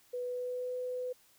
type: tone with pitch glide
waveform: sine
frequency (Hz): 493.9 to 501.1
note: B4 to B4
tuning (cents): 0 to +25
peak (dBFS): -34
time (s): 0.13-1.13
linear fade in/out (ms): 10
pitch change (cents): +25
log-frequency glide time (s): 0.24-0.75
effects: white hiss -65 dBFS RMS until 1.38 s